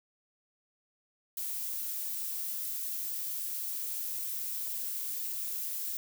violet noise, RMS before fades -36 dBFS, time 1.37-5.97 s, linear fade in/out 2 ms, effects none

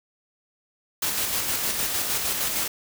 white noise with tremolo, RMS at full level -25 dBFS, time 1.02-2.68 s, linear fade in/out 5 ms, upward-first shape square, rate 6.5 Hz, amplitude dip 30%, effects none

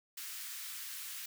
white high-pass noise, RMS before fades -44 dBFS, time 0.17-1.26 s, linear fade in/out 5 ms, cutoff 1300 Hz, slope 24 dB/octave, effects none

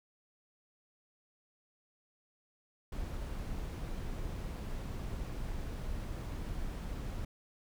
brown noise, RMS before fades -39 dBFS, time 2.92-7.25 s, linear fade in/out 5 ms, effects none

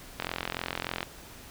click train, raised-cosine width 0.3 ms, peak -14 dBFS, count 37, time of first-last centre 0.2-1.029 s, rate 43.4 Hz, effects pink hiss -48 dBFS RMS until 1.5 s

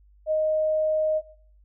sine tone, 622.3 Hz, D#5, in tune, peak -20 dBFS, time 0.26-1.22 s, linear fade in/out 50 ms, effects noise-tail reverb RT60 0.5 s tail -17 dB re dry + added 50 Hz sine -53 dBFS peak until 1.64 s

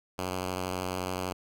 5% pulse tone with vibrato, 92 Hz, F#2, 9 cents flat, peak -20 dBFS, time 0.18-1.33 s, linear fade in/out 10 ms, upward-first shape sine, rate 13 Hz, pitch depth 22 cents each way, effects none

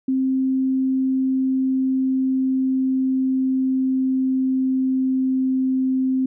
sine tone with pitch glide, 263.1 to 261 Hz, C4 to C4, +10 to -4 cents, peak -17 dBFS, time 0.08-6.26 s, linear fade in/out 5 ms, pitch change -14 cents, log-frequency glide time 0.66-5.72 s, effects none

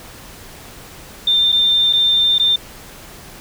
sine tone with dropouts, 3594 Hz, A7, 36 cents sharp, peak -11 dBFS, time 1.27-2.56 s, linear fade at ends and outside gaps 5 ms, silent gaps 1.52-1.525 / 1.928-1.933 / 2.383-2.397 s, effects pink hiss -38 dBFS RMS until 3.4 s

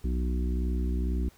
harmonic tone, 62.1 Hz, B1, 10 cents sharp, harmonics 1 / 3 / 4 / 5 / 6, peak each -26 / -36 / -38 / -40 / -42 dBFS, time 0.04-1.29 s, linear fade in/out 5 ms, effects pink hiss -59 dBFS RMS until 1.37 s

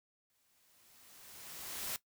white noise with exponential growth, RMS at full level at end -38 dBFS, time 0.3-1.96 s, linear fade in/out 0 ms, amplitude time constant 360 ms, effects noise-tail reverb RT60 0.1 s tail -17 dB re dry

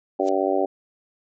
harmonic tone, 96.2 Hz, G2, 32 cents flat, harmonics 3 / 4 / 5 / 6 / 7 / 8, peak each -27 / -24 / -29 / -25 / -28 / -27 dBFS, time 0.19-0.66 s, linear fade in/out 10 ms
blue noise with exponential growth, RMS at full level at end -31 dBFS, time 0.21-0.29 s, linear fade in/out 1 ms, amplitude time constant 17 ms
effects resampled to 16000 Hz

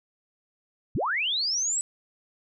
sine linear sweep, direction up, 46.25 to 7990 Hz, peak -24 dBFS, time 0.95-1.81 s, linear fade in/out 0 ms, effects none

